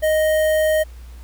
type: tone with notch filter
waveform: square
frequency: 622.3 Hz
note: D#5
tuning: in tune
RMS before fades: -17 dBFS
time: 0.02-0.84 s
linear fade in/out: 20 ms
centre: 4800 Hz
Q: 0.71
effects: added 60 Hz sine -35 dBFS peak until 1.23 s + pink hiss -51 dBFS RMS until 1.23 s